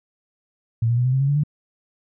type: tone with pitch steps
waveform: sine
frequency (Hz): 114.4 / 118.78 / 123.32 / 128.04 / 132.94 / 138.02 / 143.3 / 148.79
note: A#2 / A#2 / B2 / C3 / C3 / C#3 / D3 / D3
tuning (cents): -32 / +33 / -2 / -37 / +28 / -7 / -42 / +23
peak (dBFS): -16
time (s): 0.82-1.436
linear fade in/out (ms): 5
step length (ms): 77
effects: none